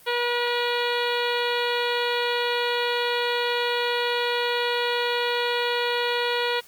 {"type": "harmonic tone", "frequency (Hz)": 481.9, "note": "B4", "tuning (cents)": -43, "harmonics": [1, 2, 3, 4, 5, 6, 7, 8, 9], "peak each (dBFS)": [-26, -29, -31, -32, -33, -34, -34, -35, -36], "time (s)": [0.06, 6.61], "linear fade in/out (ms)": 20, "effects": ["white hiss -51 dBFS RMS until 6.67 s", "Opus 32 kbps"]}